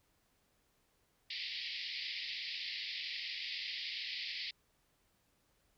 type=band-pass noise; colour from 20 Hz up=white; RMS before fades=-42 dBFS; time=1.3-4.51 s; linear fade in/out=5 ms; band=1900 to 5000 Hz; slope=96 dB/octave; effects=pink hiss -75 dBFS RMS until 5.77 s